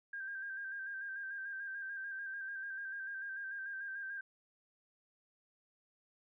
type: tone with vibrato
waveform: sine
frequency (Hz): 1586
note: G6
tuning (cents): +20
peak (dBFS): -40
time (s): 0.13-4.21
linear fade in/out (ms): 5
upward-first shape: square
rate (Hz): 6.8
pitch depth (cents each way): 34
effects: none